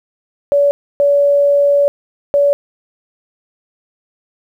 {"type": "tone bursts at uneven times", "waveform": "sine", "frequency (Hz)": 570, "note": "C#5", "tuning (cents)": 48, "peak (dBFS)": -8, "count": 3, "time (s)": [[0.52, 0.71], [1, 1.88], [2.34, 2.53]], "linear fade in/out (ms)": 0, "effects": ["8-bit"]}